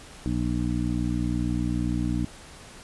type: harmonic tone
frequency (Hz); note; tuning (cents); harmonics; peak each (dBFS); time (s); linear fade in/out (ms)
60; B1; -49; 1 / 2 / 3 / 4 / 5; -30 / -30 / -30 / -30 / -30; 0.26-2.25; 0
effects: pink hiss -46 dBFS RMS until 2.83 s + resampled to 24000 Hz